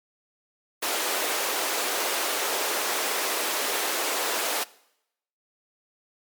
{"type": "high-pass noise", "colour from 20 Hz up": "pink", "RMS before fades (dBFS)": -27, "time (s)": [0.82, 4.64], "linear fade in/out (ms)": 10, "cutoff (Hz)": 380, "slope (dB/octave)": 24, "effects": ["noise-tail reverb RT60 0.8 s tail -21 dB re dry", "MP3 96 kbps"]}